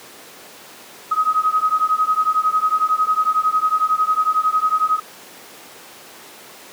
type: beating tone pair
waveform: sine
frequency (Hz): 1258 / 1269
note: D#6 / D#6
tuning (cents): +19 / +34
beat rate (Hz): 11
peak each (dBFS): -18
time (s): 1.11-5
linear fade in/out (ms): 10
effects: pink hiss -40 dBFS RMS until 6.72 s + high-pass 300 Hz 12 dB/octave